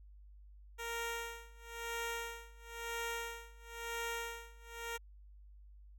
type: tone with tremolo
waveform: 10% pulse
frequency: 464.9 Hz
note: A#4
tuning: 5 cents flat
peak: -29 dBFS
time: 0.78-4.98 s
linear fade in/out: 20 ms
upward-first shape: sine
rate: 0.99 Hz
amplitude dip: 95%
effects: added 50 Hz sine -54 dBFS peak until 5.98 s